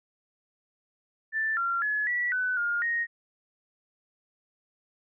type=tone with pitch steps; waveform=sine; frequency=1767 / 1377 / 1702 / 1947 / 1501 / 1416 / 1868 Hz; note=A6 / F6 / G#6 / B6 / F#6 / F6 / A#6; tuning=+7 / -25 / +42 / -25 / +24 / +23 / +3 cents; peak=-25 dBFS; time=1.32-3.07 s; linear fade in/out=50 ms; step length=250 ms; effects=none